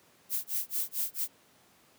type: noise with tremolo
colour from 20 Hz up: violet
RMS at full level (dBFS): -30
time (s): 0.29-1.28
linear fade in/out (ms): 50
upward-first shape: sine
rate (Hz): 4.5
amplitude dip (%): 100
effects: pink hiss -62 dBFS RMS until 1.98 s + high-pass 150 Hz 12 dB/octave